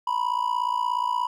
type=tone with amplitude modulation; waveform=triangle; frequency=980 Hz; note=B5; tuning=14 cents flat; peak=-17 dBFS; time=0.07-1.27 s; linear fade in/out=5 ms; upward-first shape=sine; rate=56.9 Hz; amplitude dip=85%; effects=none